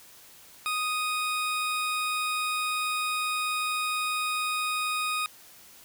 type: tone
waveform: 20% pulse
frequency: 1244.5 Hz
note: D#6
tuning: in tune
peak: -22 dBFS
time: 0.66-5.26 s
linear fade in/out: 0 ms
effects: white hiss -52 dBFS RMS until 5.84 s